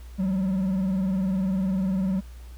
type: tone with vibrato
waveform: triangle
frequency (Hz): 190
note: F#3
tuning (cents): +46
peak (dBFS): -20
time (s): 0.18-2.21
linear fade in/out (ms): 20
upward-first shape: sine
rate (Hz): 20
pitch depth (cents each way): 96
effects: added 60 Hz sine -39 dBFS peak until 2.57 s + pink hiss -55 dBFS RMS until 2.57 s